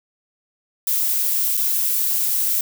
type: noise with dropouts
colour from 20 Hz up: violet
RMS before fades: -20 dBFS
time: 0.87-2.61 s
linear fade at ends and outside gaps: 2 ms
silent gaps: 1.57-1.574 s
effects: none